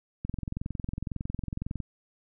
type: click train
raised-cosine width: 5 ms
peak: -20 dBFS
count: 35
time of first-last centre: 0.25-1.803 s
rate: 21.9 Hz
effects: none